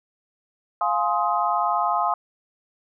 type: chord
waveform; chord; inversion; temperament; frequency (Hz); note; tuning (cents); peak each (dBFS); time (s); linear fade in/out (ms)
sine; F minor seventh; none; just; 698.5 / 838.1 / 1047.7 / 1257.2; F5 / Ab5 / C6 / Eb6; 0 / +16 / +2 / +18; -25; 0.81-2.14; 2
effects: none